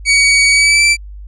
sawtooth tone with pitch glide, 2257 to 2334 Hz, C#7 to D7, +31 to -11 cents, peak -4 dBFS, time 0.05-0.97 s, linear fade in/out 50 ms, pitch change +58 cents, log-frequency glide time 0.51-0.84 s, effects added 50 Hz sine -28 dBFS peak until 1.27 s + resampled to 22050 Hz

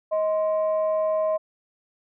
sine tone pair together, 630 / 1043.6 Hz, D#5 / C6, +21 / -5 cents, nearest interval major sixth, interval 874 cents, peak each -20 / -31 dBFS, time 0.11-1.38 s, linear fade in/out 20 ms, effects tanh soft clip ceiling -14 dBFS

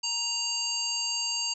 harmonic tone, 932.3 Hz, A#5, in tune, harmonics 1 / 3 / 5 / 7 / 8, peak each -41 / -34 / -30 / -36 / -36 dBFS, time 0.03-1.54 s, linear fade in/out 10 ms, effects none

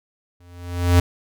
square tone with exponential growth, 87.9 Hz, F2, 12 cents sharp, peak -10 dBFS, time 0.4-1 s, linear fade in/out 5 ms, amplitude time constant 130 ms, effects none

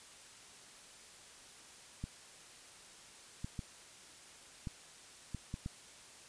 clicks, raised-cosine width 5 ms, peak -27 dBFS, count 7, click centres 2.04 / 3.445 / 3.592 / 4.672 / 5.347 / 5.541 / 5.661 s, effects white hiss -56 dBFS RMS until 6.28 s + resampled to 22050 Hz

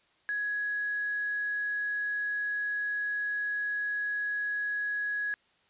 sine tone with quantisation, 1672 Hz, G#6, 11 cents sharp, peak -29 dBFS, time 0.29-5.34 s, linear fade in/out 0 ms, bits 9, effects white hiss -67 dBFS RMS until 5.69 s + resampled to 8000 Hz

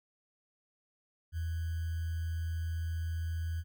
sine tone with sample-and-hold, 82.41 Hz, E2, in tune, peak -32 dBFS, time 1.32-3.64 s, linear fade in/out 50 ms, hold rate 1575 Hz, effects none

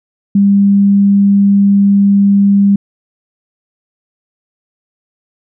sine tone, 199.7 Hz, G3, 32 cents sharp, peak -5 dBFS, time 0.35-2.76 s, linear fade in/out 5 ms, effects none

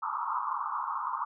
pink band-pass noise, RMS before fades -33 dBFS, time 0.02-1.25 s, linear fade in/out 10 ms, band 880 to 1300 Hz, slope 96 dB/octave, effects none

